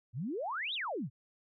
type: exponential two-way sweep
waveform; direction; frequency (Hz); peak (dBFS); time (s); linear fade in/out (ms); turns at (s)
sine; up then down; 103.83 to 3951 to 103.83; -34; 0.13-1.1; 50; 0.74
effects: none